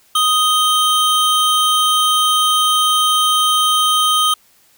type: tone pair together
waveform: square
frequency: 1244.5 / 3136 Hz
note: D#6 / G7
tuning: 0 / 0 cents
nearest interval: octave + major third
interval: 1600 cents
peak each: -15 / -16 dBFS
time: 0.15-4.34 s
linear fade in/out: 5 ms
effects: white hiss -53 dBFS RMS until 4.77 s